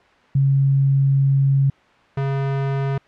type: tone pair in turn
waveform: sine / square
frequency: 137.2 / 137.2 Hz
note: C#3 / C#3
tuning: -17 / -17 cents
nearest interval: unison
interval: 0 cents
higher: neither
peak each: -13 / -20 dBFS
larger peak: first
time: 0.35-1.7 / 2.17-2.98 s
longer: first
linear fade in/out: 5 ms
effects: white hiss -52 dBFS RMS until 3.07 s + low-pass 2000 Hz 12 dB/octave